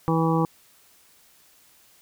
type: harmonic tone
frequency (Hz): 163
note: E3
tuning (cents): -19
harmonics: 1 / 2 / 3 / 5 / 6 / 7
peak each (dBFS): -22 / -25 / -27 / -29 / -30 / -30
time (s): 0.08-0.45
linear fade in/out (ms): 0
effects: white hiss -57 dBFS RMS until 2.01 s